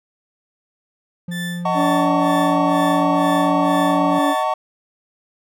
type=tone with pitch glide; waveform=triangle; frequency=174.61 to 178.07 Hz; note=F3 to F3; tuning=0 to +34 cents; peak=-22 dBFS; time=1.28-4.19 s; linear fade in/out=5 ms; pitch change=+34 cents; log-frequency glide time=2.93-3.79 s
type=tone with tremolo; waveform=30% pulse; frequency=1760 Hz; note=A6; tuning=in tune; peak=-24 dBFS; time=1.31-4.44 s; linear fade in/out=10 ms; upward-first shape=sine; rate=2.1 Hz; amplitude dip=100%
type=chord; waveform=triangle; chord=D# half-diminished seventh; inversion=none; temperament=just; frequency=622.3 / 746.7 / 896 / 1120.1 Hz; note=D#5 / F#5 / A5 / C#6; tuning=0 / +16 / +31 / +18 cents; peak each=-21 dBFS; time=1.65-4.54 s; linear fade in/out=5 ms
type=harmonic tone; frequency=286.6 Hz; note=D4; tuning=42 cents flat; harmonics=1 / 2 / 3 / 4; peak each=-18 / -25 / -32 / -32 dBFS; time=1.74-4.35 s; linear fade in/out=50 ms
effects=none